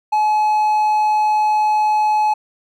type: tone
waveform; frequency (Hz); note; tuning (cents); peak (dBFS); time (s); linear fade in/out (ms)
triangle; 852; G#5; +44; -11; 0.12-2.34; 10
effects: none